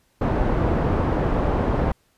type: low-pass noise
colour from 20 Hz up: pink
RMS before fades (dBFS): -21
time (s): 0.21-1.92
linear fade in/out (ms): 5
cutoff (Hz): 880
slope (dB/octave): 12
effects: pink hiss -64 dBFS RMS until 2.17 s + resampled to 32000 Hz